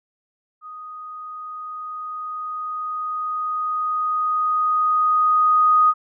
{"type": "tone with level ramp", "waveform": "sine", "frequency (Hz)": 1244.5, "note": "D#6", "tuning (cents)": 0, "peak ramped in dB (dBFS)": [-34, -11], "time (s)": [0.61, 5.94], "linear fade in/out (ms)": 50, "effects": []}